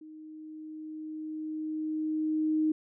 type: tone with level ramp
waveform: sine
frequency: 311.1 Hz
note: D#4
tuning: in tune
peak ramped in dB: -45 to -23 dBFS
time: 0.01-2.72 s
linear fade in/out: 5 ms
effects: none